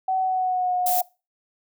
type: tone with pitch glide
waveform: sine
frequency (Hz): 755 to 725.1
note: F#5 to F#5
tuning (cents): +35 to -35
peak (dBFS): -20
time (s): 0.08-1.02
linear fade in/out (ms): 5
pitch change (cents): -70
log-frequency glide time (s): 0.19-0.74
type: noise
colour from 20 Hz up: violet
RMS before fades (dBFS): -25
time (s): 0.86-1.01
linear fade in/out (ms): 5
effects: noise-tail reverb RT60 0.3 s tail -23 dB re dry